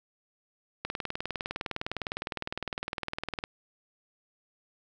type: click train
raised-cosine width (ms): 0.3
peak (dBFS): -16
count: 52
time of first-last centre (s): 0.85-3.439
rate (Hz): 19.7
effects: none